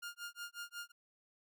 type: tone with tremolo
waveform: sawtooth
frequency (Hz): 1411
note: F6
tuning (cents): +17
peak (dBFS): -38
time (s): 0.02-0.92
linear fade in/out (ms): 10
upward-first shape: sine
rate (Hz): 5.5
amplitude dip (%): 100
effects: none